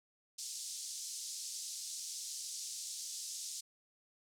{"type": "band-pass noise", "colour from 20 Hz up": "pink", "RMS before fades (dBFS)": -44, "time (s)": [0.38, 3.61], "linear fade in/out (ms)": 10, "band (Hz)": [4900, 8900], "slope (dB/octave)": 24, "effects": []}